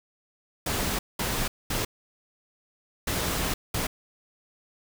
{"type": "noise bursts at uneven times", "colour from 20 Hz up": "pink", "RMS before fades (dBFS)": -28, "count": 5, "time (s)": [[0.66, 0.99], [1.19, 1.48], [1.7, 1.85], [3.07, 3.54], [3.74, 3.87]], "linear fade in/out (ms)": 5, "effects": []}